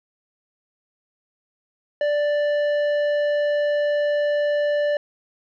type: tone with tanh clipping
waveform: sine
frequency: 587.3 Hz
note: D5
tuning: in tune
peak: -20 dBFS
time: 2.01-4.97 s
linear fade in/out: 2 ms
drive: 10 dB
effects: none